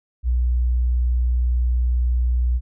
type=tone; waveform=sine; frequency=61 Hz; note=B1; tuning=21 cents flat; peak=-16 dBFS; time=0.23-2.61 s; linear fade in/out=50 ms; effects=none